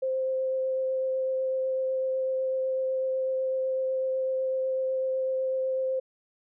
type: tone with vibrato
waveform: sine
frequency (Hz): 523.3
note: C5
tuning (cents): 0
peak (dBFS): -25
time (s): 0.02-6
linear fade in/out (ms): 10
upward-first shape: triangle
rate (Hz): 8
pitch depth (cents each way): 10
effects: none